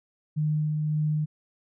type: tone with tremolo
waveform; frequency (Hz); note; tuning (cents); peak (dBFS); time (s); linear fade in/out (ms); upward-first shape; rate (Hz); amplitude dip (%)
sine; 152.5; D#3; -34; -22; 0.36-1.26; 20; sine; 1.8; 25
effects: none